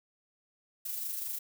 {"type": "noise with amplitude modulation", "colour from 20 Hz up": "violet", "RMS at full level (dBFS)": -35, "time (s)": [0.85, 1.39], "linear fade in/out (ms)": 10, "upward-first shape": "sine", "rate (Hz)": 24.7, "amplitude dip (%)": 40, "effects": []}